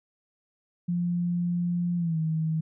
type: tone with pitch glide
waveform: sine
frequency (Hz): 174.61 to 159.2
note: F3 to D#3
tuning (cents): 0 to +40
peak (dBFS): -24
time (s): 0.88-2.61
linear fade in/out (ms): 10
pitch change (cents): -160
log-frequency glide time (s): 1.97-2.18
effects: none